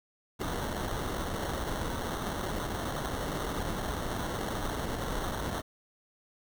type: noise with sample-and-hold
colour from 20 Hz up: pink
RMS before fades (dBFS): -34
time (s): 0.39-5.62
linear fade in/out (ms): 20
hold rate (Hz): 2450
effects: none